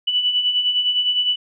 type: beating tone pair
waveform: sine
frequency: 2960 / 2969.8 Hz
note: F#7 / F#7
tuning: 0 / +6 cents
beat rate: 9.8 Hz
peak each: -25 / -17 dBFS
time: 0.07-1.36 s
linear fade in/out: 10 ms
effects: none